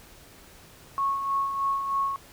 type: tone with tremolo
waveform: sine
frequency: 1100 Hz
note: C#6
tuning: 14 cents flat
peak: -22 dBFS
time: 0.98-2.16 s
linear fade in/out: 0 ms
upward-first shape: sine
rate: 3.2 Hz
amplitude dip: 50%
effects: pink hiss -51 dBFS RMS until 2.32 s

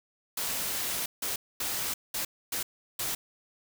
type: noise bursts at uneven times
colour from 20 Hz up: white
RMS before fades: -32 dBFS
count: 6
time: 0.37-1.06 / 1.22-1.36 / 1.6-1.94 / 2.14-2.25 / 2.52-2.63 / 2.99-3.15 s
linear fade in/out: 5 ms
effects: none

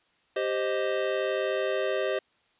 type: chord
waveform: square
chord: C minor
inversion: second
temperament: equal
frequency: 392 / 523.3 / 622.3 Hz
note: G4 / C5 / Eb5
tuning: 0 / 0 / 0 cents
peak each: -31 dBFS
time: 0.36-2.19 s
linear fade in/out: 5 ms
effects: white hiss -67 dBFS RMS until 2.59 s + resampled to 8000 Hz

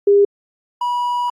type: tone pair in turn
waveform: sine / triangle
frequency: 403.7 / 973 Hz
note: G#4 / B5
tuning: -49 / -26 cents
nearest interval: octave + minor third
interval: 1523 cents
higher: second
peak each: -8 / -15 dBFS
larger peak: first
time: 0.07-0.25 / 0.81-1.3 s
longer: second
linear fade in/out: 5 ms
effects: AAC 64 kbps

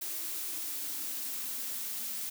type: noise with high-pass filter sweep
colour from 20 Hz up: blue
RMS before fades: -37 dBFS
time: 0.01-2.3 s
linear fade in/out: 10 ms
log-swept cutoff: 330 to 220 Hz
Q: 8.4
effects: none

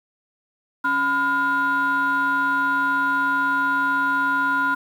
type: tone cluster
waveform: sine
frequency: 276 / 1003 / 1419 Hz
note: C#4 / B5 / F6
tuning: -7 / +26 / +27 cents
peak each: -28 / -21 / -19 dBFS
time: 0.84-4.75 s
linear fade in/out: 10 ms
effects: tanh soft clip ceiling -13 dBFS + 8-bit

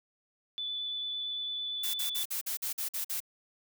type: tone with vibrato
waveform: sine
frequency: 3482 Hz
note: A7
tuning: 19 cents flat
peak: -33 dBFS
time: 0.58-2.23 s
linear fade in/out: 0 ms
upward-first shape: triangle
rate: 8.9 Hz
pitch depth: 9 cents each way
type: noise bursts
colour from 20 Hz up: blue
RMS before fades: -34 dBFS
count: 9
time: 1.83-3.204 s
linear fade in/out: 10 ms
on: 110 ms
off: 48 ms
effects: none

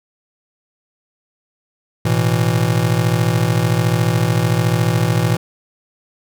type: chord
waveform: square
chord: A suspended second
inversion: none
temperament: just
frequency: 110 / 123.75 / 165 Hz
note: A2 / B2 / E3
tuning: 0 / +4 / +2 cents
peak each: -19 dBFS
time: 2.05-5.37 s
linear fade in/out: 5 ms
effects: none

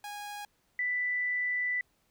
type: tone pair in turn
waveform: sawtooth / sine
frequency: 824 / 1982.6 Hz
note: G#5 / B6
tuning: -14 / +6 cents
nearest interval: octave + minor third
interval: 1520 cents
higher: second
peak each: -35 / -28 dBFS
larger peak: second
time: 0.04-0.45 / 0.79-1.81 s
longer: second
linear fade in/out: 2 ms
effects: pink hiss -72 dBFS RMS until 2.1 s

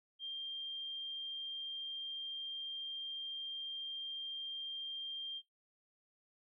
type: tone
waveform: sine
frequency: 3187 Hz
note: G7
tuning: 28 cents sharp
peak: -40 dBFS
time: 0.19-5.42 s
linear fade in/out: 50 ms
effects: noise-tail reverb RT60 0.2 s tail -20 dB re dry

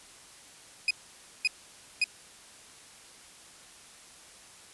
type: tone bursts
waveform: 30% pulse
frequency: 2498 Hz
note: D#7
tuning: 6 cents sharp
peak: -20 dBFS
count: 3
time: 0.88-2.041 s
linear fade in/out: 2 ms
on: 27 ms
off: 540 ms
effects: white hiss -52 dBFS RMS until 4.73 s + resampled to 24000 Hz

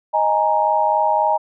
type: chord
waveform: sine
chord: D# suspended fourth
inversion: none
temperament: just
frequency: 622.3 / 829.7 / 933.4 Hz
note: D#5 / G#5 / A#5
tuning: 0 / -2 / +2 cents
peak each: -20 / -18 / -18 dBFS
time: 0.13-1.38 s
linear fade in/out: 20 ms
effects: none

